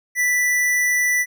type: tone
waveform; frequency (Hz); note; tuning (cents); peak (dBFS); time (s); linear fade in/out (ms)
square; 1975.5; B6; 0; -17; 0.15-1.26; 50
effects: none